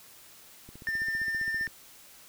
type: click train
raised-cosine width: 3 ms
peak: -34 dBFS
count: 16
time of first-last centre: 0.69-1.677 s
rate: 15.2 Hz
type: tone with tremolo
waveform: triangle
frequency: 1797 Hz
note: A6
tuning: 36 cents sharp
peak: -25 dBFS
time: 0.87-1.67 s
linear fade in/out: 0 ms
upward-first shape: sine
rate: 15 Hz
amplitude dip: 35%
effects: white hiss -53 dBFS RMS until 2.28 s